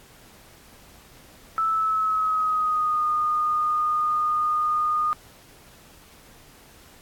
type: tone with pitch glide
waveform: sine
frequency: 1314 to 1226 Hz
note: E6 to D#6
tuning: -6 to -26 cents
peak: -20 dBFS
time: 1.58-5.13 s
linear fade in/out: 0 ms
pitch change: -120 cents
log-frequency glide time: 1.69-3.05 s
effects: pink hiss -51 dBFS RMS until 7.01 s + AAC 64 kbps